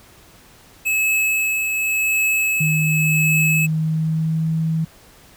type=tone with tremolo; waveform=square; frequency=2588 Hz; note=E7; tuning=32 cents flat; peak=-16 dBFS; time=0.85-3.67 s; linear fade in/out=20 ms; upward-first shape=triangle; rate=0.89 Hz; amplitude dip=40%
type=tone with pitch glide; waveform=sine; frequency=155.56 to 160.95 Hz; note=D#3 to E3; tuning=0 to -41 cents; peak=-17 dBFS; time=2.6-4.85 s; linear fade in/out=10 ms; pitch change=+59 cents; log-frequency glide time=3.18-4.57 s
effects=pink hiss -48 dBFS RMS until 5.36 s